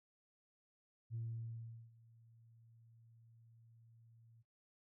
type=tone with ADSR envelope; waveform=sine; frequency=114.6 Hz; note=A#2; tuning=29 cents flat; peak=-39 dBFS; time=1.1-4.43 s; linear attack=45 ms; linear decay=760 ms; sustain=-24 dB; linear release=23 ms; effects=noise-tail reverb RT60 0.3 s tail -21 dB re dry + tanh soft clip ceiling -36 dBFS